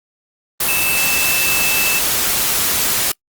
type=tone in noise; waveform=sine; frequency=2637 Hz; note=E7; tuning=in tune; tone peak=-18 dBFS; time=0.68-1.99 s; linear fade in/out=5 ms; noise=white; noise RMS=-17 dBFS; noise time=0.6-3.12 s; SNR=-4 dB; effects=noise-tail reverb RT60 0.1 s tail -26 dB re dry + Opus 32 kbps